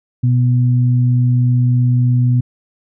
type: tone pair together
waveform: sine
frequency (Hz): 123.47 / 246.9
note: B2 / B3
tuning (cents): 0 / 0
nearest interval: octave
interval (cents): 1200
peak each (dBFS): -10 / -21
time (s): 0.23-2.41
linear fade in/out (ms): 10
effects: none